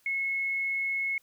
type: tone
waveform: sine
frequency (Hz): 2182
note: C#7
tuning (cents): -28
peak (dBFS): -27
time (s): 0.06-1.18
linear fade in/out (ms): 2
effects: white hiss -66 dBFS RMS until 1.22 s